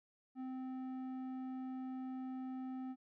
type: tone with low-pass filter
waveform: square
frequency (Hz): 259.1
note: C4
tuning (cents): -17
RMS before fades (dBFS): -44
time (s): 0.35-2.96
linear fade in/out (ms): 50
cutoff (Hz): 900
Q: 0.6
effects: none